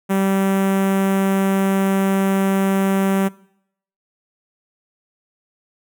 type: tone with notch filter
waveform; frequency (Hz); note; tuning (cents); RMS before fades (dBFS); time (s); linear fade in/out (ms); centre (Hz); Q
sawtooth; 193.9; G3; -19; -18; 0.09-3.29; 20; 4500; 0.64
effects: noise-tail reverb RT60 0.7 s tail -21 dB re dry